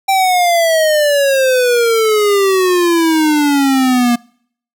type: exponential sweep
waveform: square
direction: down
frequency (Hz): 784 to 236.4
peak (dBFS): -10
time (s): 0.08-4.16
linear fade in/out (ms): 10
effects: noise-tail reverb RT60 0.6 s tail -25 dB re dry